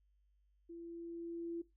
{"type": "tone with level ramp", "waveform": "sine", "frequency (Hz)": 337.9, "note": "E4", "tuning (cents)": 43, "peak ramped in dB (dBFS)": [-47, -38], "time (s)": [0.69, 1.62], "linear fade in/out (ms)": 10, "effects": ["noise-tail reverb RT60 0.2 s tail -17 dB re dry", "added 50 Hz sine -70 dBFS peak until 1.76 s"]}